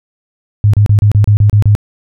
sine tone bursts, 103.83 Hz, G#2, in tune, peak -4 dBFS, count 9, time 0.64-1.751 s, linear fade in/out 0 ms, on 95 ms, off 32 ms, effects none

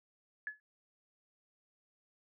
sine tone with exponential decay, 1707 Hz, G#6, 47 cents sharp, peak -33 dBFS, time 0.47-0.6 s, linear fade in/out 1 ms, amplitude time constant 27 ms, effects none

